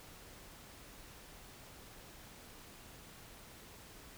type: silence
effects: pink hiss -55 dBFS RMS until 4.17 s